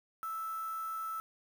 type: tone with quantisation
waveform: sine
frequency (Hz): 1317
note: E6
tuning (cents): -2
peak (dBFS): -36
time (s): 0.23-1.2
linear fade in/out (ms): 0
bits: 8
effects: none